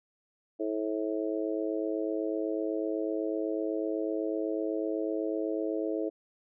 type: harmonic tone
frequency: 108 Hz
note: A2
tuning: 32 cents flat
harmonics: 3 / 4 / 5 / 6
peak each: -32 / -34 / -36 / -38 dBFS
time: 0.59-6.1 s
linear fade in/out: 20 ms
effects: none